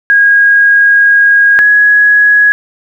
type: tone pair in turn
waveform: sine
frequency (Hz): 1638 / 1672.4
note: G#6 / G#6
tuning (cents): -24 / +12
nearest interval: unison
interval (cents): 36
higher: second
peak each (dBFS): -3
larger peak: neither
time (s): 0.1-1.59 / 1.59-2.52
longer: first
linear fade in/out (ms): 0
effects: 7-bit